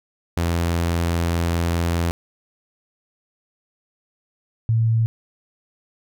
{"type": "tone pair in turn", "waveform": ["sawtooth", "sine"], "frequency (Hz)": [84.8, 113.19], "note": ["E2", "A2"], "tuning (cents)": [50, 49], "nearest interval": "perfect fourth", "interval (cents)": 499, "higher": "second", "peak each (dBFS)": -15, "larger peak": "neither", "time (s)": [[0.37, 2.11], [4.69, 5.06]], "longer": "first", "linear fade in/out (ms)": 0, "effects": []}